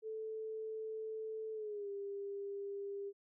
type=tone with pitch glide; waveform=sine; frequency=438.7 to 400 Hz; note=A4 to G4; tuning=-5 to +35 cents; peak=-40 dBFS; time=0.02-3.13 s; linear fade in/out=50 ms; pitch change=-160 cents; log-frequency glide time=1.53-1.89 s; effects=none